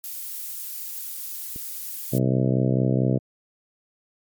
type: noise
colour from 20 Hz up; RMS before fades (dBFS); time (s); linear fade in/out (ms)
violet; -33; 0.04-2.18; 0
type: clicks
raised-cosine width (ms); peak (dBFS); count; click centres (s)
3; -25; 2; 1.561 / 2.743
type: harmonic tone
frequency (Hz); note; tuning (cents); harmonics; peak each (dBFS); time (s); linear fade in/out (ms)
64.5; C2; -24; 2 / 3 / 4 / 5 / 6 / 7 / 8 / 9 / 10; -21 / -25 / -27 / -29 / -31 / -32 / -33 / -34 / -35; 2.12-3.19; 20
effects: MP3 96 kbps